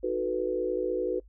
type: chord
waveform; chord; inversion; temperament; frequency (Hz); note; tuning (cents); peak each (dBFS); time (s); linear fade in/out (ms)
sine; B dominant seventh; first; equal with one note detuned; 313.5 / 370 / 440 / 493.9; D#4 / F#4 / A4 / B4; +13 / 0 / 0 / 0; -36 / -30 / -34 / -30; 0.03-1.2; 10
effects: noise-tail reverb RT60 0.1 s tail -24 dB re dry + added 50 Hz sine -51 dBFS peak until 1.28 s